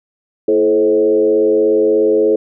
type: tone with frequency modulation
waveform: sine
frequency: 430 Hz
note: A4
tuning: 40 cents flat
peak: -9 dBFS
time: 0.48-2.36 s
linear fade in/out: 5 ms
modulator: 96.7 Hz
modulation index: 0.98
effects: none